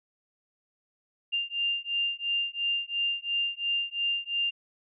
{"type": "beating tone pair", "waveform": "sine", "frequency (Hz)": [2794, 2796.9], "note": ["F7", "F7"], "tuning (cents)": [0, 2], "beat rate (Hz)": 2.9, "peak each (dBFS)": -30, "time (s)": [1.32, 4.51], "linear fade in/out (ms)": 20, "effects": []}